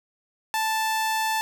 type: tone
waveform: sawtooth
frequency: 880 Hz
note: A5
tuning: in tune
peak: -19 dBFS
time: 0.54-1.41 s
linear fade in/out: 0 ms
effects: none